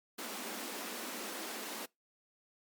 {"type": "high-pass noise", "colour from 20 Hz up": "pink", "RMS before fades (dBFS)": -42, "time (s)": [0.18, 1.86], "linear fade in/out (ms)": 10, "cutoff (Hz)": 200, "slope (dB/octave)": 96, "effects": ["noise-tail reverb RT60 0.2 s tail -25 dB re dry", "MP3 96 kbps"]}